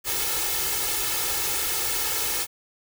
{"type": "noise with comb filter", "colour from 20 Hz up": "white", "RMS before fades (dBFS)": -26, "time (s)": [0.04, 2.47], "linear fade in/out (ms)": 50, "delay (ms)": 2.3, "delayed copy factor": 0.9, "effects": []}